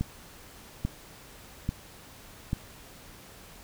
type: click train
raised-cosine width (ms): 5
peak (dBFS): -15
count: 4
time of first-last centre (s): 0.01-2.531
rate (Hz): 1.19
effects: pink hiss -50 dBFS RMS until 3.63 s